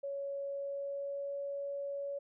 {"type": "tone with pitch glide", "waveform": "sine", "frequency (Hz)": [558, 562.2], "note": ["C#5", "C#5"], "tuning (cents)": [11, 24], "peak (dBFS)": -36, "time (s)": [0.03, 2.19], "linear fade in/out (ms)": 10, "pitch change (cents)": 13, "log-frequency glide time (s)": [0.43, 1.39], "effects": []}